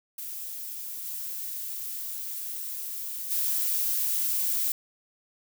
violet noise with level steps, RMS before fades -37 / -35 / -27 dBFS, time 0.18-4.72 s, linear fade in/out 2 ms, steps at 1.04 / 3.3 s, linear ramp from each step 20 ms, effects none

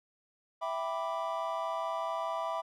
triangle chord, E minor seventh, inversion none, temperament equal, 659.3 / 784 / 987.8 / 1174.7 Hz, E5 / G5 / B5 / D6, 0 / 0 / 0 / 0 cents, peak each -34 / -39 / -35 / -37 dBFS, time 0.61-2.62 s, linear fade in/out 20 ms, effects none

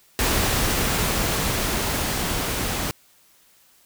pink noise with level ramp, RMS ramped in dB -21 to -26 dBFS, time 0.19-2.91 s, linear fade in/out 0 ms, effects white hiss -57 dBFS RMS until 3.85 s

